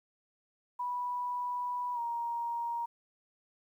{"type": "tone with pitch glide", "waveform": "sine", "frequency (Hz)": [982, 939.3], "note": ["B5", "A#5"], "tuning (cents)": [-10, 13], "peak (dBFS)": -32, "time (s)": [0.79, 2.86], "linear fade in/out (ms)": 10, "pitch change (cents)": -77, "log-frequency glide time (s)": [1.94, 1.99], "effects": ["11-bit"]}